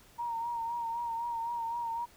sine tone with vibrato, 932.3 Hz, A#5, in tune, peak -32 dBFS, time 0.18-2.06 s, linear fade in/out 20 ms, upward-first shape sine, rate 3.9 Hz, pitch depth 39 cents each way, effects pink hiss -59 dBFS RMS until 2.16 s

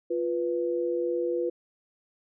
sine tone pair together, 349.2 / 492.6 Hz, F4 / B4, 0 / -5 cents, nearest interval tritone, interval 595 cents, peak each -28 / -28 dBFS, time 0.1-1.5 s, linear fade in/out 10 ms, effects none

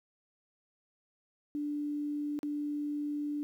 sine tone with dropouts, 293.7 Hz, D4, in tune, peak -32 dBFS, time 1.55-3.43 s, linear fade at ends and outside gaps 0 ms, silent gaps 2.39-2.431 s, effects 11-bit

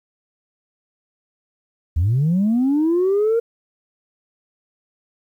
sine linear sweep, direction up, 73.42 to 470.1 Hz, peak -13 dBFS, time 1.96-3.4 s, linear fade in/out 10 ms, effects tanh soft clip ceiling -12 dBFS + 9-bit

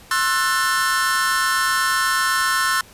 45% pulse chord, F# half-diminished seventh, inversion second, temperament just, 1065.6 / 1332 / 1480 / 1776 Hz, C6 / E6 / F#6 / A6, +31 / +18 / 0 / +16 cents, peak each -23 dBFS, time 0.11-2.81 s, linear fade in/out 2 ms, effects pink hiss -46 dBFS RMS until 2.93 s + resampled to 32000 Hz

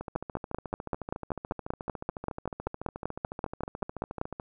two click trains, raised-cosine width 1 ms, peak -15 / -22 dBFS, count 22 / 62, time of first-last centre 0.16-4.214 / 0.01-4.398 s, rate 5.18 / 13.9 Hz, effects none

